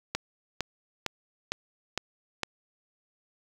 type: click train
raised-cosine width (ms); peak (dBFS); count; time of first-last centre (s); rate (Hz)
0.2; -11; 6; 0.15-2.433; 2.19
effects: 7-bit